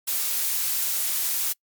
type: noise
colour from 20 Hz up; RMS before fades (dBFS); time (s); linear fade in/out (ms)
blue; -25; 0.07-1.53; 10
effects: noise-tail reverb RT60 0.1 s tail -26 dB re dry + MP3 96 kbps